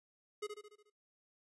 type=tone with echo; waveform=square; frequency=419.4 Hz; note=G#4; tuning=17 cents sharp; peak=-38 dBFS; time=0.42-0.47 s; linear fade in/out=10 ms; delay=72 ms; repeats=6; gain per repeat=-5 dB; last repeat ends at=0.902 s; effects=noise-tail reverb RT60 0.1 s tail -19 dB re dry + resampled to 24000 Hz